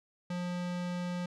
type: tone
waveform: square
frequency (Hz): 177.5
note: F3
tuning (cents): +28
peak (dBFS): -34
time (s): 0.3-1.26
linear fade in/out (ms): 5
effects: low-pass 6000 Hz 12 dB/octave